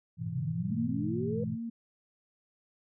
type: chord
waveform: sine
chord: E major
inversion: first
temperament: equal with one note detuned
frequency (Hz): 102.93 / 123.47 / 164.81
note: G#2 / B2 / E3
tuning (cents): -15 / 0 / 0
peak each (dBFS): -40 / -37 / -36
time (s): 0.17-1.58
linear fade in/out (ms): 50
type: exponential sweep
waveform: sine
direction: up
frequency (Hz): 117.6 to 493.9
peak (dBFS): -33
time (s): 0.27-1.44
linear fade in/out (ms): 5
type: tone with vibrato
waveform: sine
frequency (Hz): 222.4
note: A3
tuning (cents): +19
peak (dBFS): -34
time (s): 0.7-1.7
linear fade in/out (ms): 10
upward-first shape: sine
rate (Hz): 2.4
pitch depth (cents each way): 72
effects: none